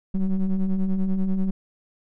triangle ring-modulated tone, 93 Hz, F#2, 9 cents sharp, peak -14 dBFS, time 0.14-1.51 s, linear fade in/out 10 ms, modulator 98.1 Hz, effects none

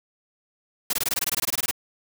white noise bursts, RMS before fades -24 dBFS, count 16, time 0.9-1.712 s, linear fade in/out 5 ms, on 32 ms, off 20 ms, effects none

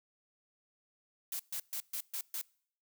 blue noise bursts, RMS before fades -38 dBFS, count 6, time 1.32-2.414 s, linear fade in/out 2 ms, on 74 ms, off 130 ms, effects noise-tail reverb RT60 0.6 s tail -25 dB re dry

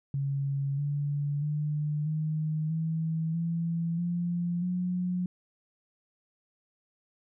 sine tone with pitch steps, 139 / 144.23 / 149.67 / 155.3 / 161.15 / 167.22 / 173.52 / 180.05 Hz, C#3 / D3 / D3 / D#3 / E3 / E3 / F3 / F#3, +5 / -31 / +33 / -3 / -39 / +25 / -11 / -47 cents, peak -27 dBFS, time 0.14-5.26 s, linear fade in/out 2 ms, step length 640 ms, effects none

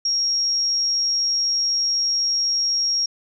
sine tone, 5588 Hz, F8, in tune, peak -18 dBFS, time 0.05-3.06 s, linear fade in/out 5 ms, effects none

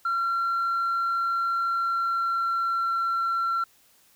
sine tone with pitch glide, 1367 to 1358.3 Hz, F6 to F6, -37 to -49 cents, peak -21 dBFS, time 0.05-3.64 s, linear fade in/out 5 ms, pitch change -12 cents, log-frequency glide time 1.63-2.92 s, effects tanh soft clip ceiling -21 dBFS + white hiss -60 dBFS RMS until 4.15 s

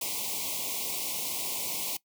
white band-stop noise, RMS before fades -33 dBFS, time 0.01-1.97 s, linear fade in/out 5 ms, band 1100 to 2100 Hz, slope 96 dB/octave, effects noise-tail reverb RT60 0.1 s tail -20 dB re dry + high-pass 150 Hz 12 dB/octave

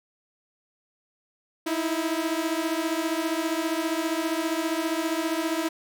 sawtooth beating tone pair, 316.9 / 331.9 Hz, D#4 / E4, +32 / +12 cents, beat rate 15 Hz, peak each -24 dBFS, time 1.66-5.69 s, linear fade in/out 10 ms, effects none

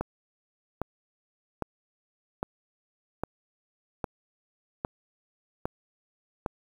click train, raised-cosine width 1 ms, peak -15 dBFS, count 9, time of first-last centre 0.01-6.462 s, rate 1.24 Hz, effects 8-bit

